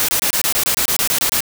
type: noise bursts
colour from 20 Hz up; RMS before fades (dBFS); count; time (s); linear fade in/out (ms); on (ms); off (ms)
white; -17; 13; 0-1.405; 0; 85; 25
effects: none